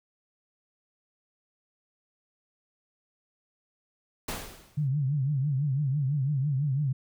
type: noise with exponential decay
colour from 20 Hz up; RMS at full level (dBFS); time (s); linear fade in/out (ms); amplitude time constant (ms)
pink; -31; 4.28-4.88; 5; 130
type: tone with vibrato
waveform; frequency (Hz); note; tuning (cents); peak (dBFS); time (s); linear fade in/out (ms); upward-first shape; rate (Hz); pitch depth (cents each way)
sine; 140; C#3; +18; -24; 4.77-6.93; 10; triangle; 6; 170
effects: none